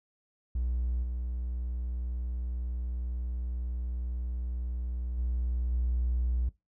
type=tone with level steps; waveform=triangle; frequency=61 Hz; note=B1; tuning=21 cents flat; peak=-25 / -29 / -25 / -23 dBFS; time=0.55-6.49 s; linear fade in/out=5 ms; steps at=1.02 / 5.17 / 5.71 s; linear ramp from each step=20 ms; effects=noise-tail reverb RT60 0.2 s tail -21 dB re dry + tanh soft clip ceiling -21 dBFS